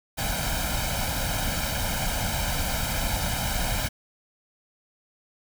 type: noise with comb filter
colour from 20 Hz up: pink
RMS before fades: -27 dBFS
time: 0.17-3.89 s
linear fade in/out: 20 ms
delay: 1.3 ms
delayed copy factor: +0.8
effects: none